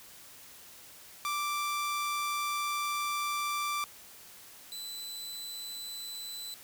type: tone pair in turn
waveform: sawtooth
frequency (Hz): 1174.7 / 3995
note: D6 / B7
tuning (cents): 0 / +19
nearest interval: octave + major sixth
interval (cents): 2119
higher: second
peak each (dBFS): -27 / -36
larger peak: first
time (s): 1.25-3.84 / 4.72-6.54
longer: first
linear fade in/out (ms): 0
effects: white hiss -52 dBFS RMS until 6.63 s